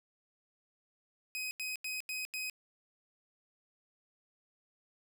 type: tone bursts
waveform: sawtooth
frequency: 2518 Hz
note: D#7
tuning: 20 cents sharp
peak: -33 dBFS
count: 5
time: 1.35-2.498 s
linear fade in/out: 0 ms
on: 160 ms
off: 87 ms
effects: none